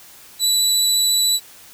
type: tone with vibrato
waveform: 25% pulse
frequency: 3951 Hz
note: B7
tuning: in tune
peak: -10 dBFS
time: 0.39-1.4 s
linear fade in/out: 50 ms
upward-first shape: sine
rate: 14 Hz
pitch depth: 9 cents each way
effects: white hiss -44 dBFS RMS until 1.73 s